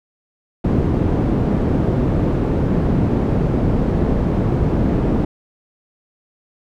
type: low-pass noise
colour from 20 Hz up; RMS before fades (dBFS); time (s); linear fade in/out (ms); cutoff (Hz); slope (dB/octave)
white; -17; 0.64-5.25; 5; 270; 12
effects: none